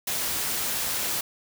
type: noise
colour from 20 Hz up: white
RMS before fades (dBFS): -28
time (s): 0.07-1.21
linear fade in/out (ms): 5
effects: none